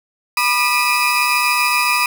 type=tone cluster; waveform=35% pulse; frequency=982 / 1208 / 2423 / 2564 Hz; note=B5 / D6 / D#7 / E7; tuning=-10 / +48 / -47 / -49 cents; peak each=-18 dBFS; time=0.37-2.06 s; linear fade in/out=2 ms; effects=none